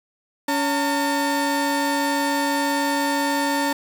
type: tone pair together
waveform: 30% pulse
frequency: 281.5 / 906 Hz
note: C#4 / A#5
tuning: +27 / -50 cents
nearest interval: octave + minor sixth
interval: 2023 cents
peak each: -20 dBFS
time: 0.48-3.73 s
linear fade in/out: 5 ms
effects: none